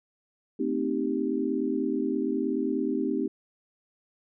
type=chord; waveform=sine; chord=A half-diminished seventh; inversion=none; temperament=equal with one note detuned; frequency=224.8 / 261.6 / 311.1 / 392 Hz; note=A3 / C4 / Eb4 / G4; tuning=+37 / 0 / 0 / 0 cents; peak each=-33 / -29 / -30 / -31 dBFS; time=0.59-3.28 s; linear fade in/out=10 ms; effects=none